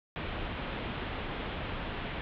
pink low-pass noise, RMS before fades -37 dBFS, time 0.16-2.21 s, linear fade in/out 0 ms, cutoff 3500 Hz, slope 48 dB/octave, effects none

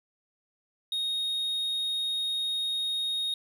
triangle tone, 3729 Hz, A#7, in tune, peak -26 dBFS, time 0.92-3.34 s, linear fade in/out 2 ms, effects none

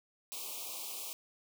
white band-stop noise, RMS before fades -42 dBFS, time 0.32-1.13 s, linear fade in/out 0 ms, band 1200 to 2300 Hz, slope 96 dB/octave, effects high-pass 400 Hz 12 dB/octave

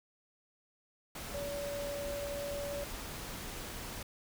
sine tone in noise, 571 Hz, D5, 49 cents flat, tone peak -37 dBFS, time 1.34-2.84 s, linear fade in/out 5 ms, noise pink, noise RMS -43 dBFS, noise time 1.15-4.03 s, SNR +3 dB, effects none

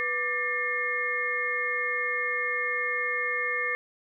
sine tone cluster, 492.1 / 1180 / 1785 / 2144 Hz, B4 / D6 / A6 / C7, -6 / +8 / +24 / +42 cents, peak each -35 / -35 / -30 / -29 dBFS, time 0-3.75 s, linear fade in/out 0 ms, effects none

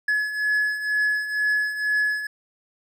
triangle beating tone pair, 1699 / 1701.1 Hz, G#6 / G#6, +39 / +41 cents, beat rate 2.1 Hz, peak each -26 / -20 dBFS, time 0.08-2.27 s, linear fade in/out 5 ms, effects none

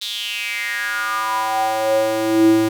square tone with high-pass filter sweep, 110 Hz, A2, in tune, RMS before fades -19 dBFS, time 0.01-2.69 s, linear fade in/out 10 ms, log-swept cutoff 3800 to 260 Hz, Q 6.1, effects none

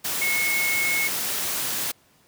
sine tone in noise, 2182 Hz, C#7, 28 cents flat, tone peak -22 dBFS, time 0.21-1.08 s, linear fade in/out 10 ms, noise white, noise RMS -27 dBFS, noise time 0.04-1.92 s, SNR +2 dB, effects pink hiss -59 dBFS RMS until 2.27 s + high-pass 100 Hz 12 dB/octave

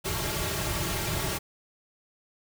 pink noise with comb filter, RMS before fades -30 dBFS, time 0.04-1.39 s, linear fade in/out 20 ms, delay 4 ms, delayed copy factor -1, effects none

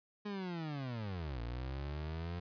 30% pulse linear two-way sweep, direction down then up, 209.9 to 56.8 to 88.6 Hz, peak -36 dBFS, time 0.25-2.4 s, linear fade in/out 10 ms, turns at 1.41 s, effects resampled to 11025 Hz

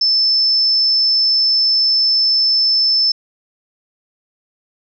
sine tone, 5274 Hz, E8, in tune, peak -11 dBFS, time 0.01-3.12 s, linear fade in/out 5 ms, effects none

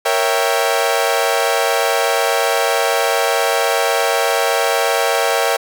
sawtooth chord, A# diminished seventh, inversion none, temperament equal, 466.2 / 554.4 / 659.3 / 784 Hz, A#4 / C#5 / E5 / G5, 0 / 0 / 0 / 0 cents, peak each -16 dBFS, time 0.05-5.57 s, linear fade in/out 10 ms, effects none

